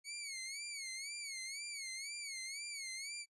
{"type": "tone with vibrato", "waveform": "15% pulse", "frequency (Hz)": 2217, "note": "C#7", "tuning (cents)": 0, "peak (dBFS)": -36, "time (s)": [0.04, 3.26], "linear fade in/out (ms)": 50, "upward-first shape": "sine", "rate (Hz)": 2, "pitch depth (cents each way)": 120, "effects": ["noise-tail reverb RT60 0.1 s tail -26 dB re dry", "resampled to 24000 Hz"]}